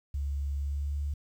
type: tone with pitch glide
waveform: sine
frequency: 70.5 to 72.11 Hz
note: C#2 to D2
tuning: +30 to -31 cents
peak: -29 dBFS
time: 0.14-1.14 s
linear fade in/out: 5 ms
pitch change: +39 cents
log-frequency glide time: 0.59-0.98 s
effects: 10-bit